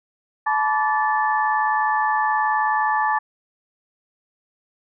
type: tone cluster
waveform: sine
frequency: 863 / 982 / 1158 / 1749 Hz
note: A5 / B5 / D6 / A6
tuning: -34 / -10 / -25 / -11 cents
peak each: -20 / -28 / -24 / -24 dBFS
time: 0.46-3.19 s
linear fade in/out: 10 ms
effects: none